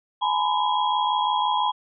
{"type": "tone cluster", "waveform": "sine", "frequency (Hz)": [843, 942, 1008, 3294], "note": ["G#5", "A#5", "B5", "G#7"], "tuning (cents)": [26, 18, 35, -15], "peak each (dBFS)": [-24, -29, -23, -30], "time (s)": [0.21, 1.72], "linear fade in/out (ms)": 20, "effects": []}